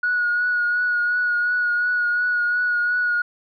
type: tone with vibrato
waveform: sine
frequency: 1454 Hz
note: F#6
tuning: 31 cents flat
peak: -17 dBFS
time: 0.03-3.22 s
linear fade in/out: 5 ms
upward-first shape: triangle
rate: 2.8 Hz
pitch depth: 26 cents each way
effects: tanh soft clip ceiling -13 dBFS